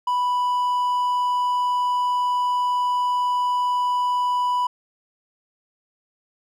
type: tone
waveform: triangle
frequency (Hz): 987.8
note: B5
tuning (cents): 0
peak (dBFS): -17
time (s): 0.07-4.67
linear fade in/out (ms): 5
effects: none